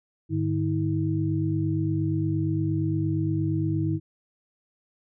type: tone cluster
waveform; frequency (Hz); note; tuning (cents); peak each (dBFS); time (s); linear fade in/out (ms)
sine; 102.1 / 150.7 / 320.5; G#2 / D3 / E4; -29 / +45 / -49; -27; 0.29-4; 50
effects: none